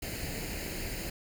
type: noise with comb filter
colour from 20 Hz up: pink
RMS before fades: -37 dBFS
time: 0.02-1.1 s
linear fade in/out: 5 ms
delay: 0.43 ms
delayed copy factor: +0.7
effects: none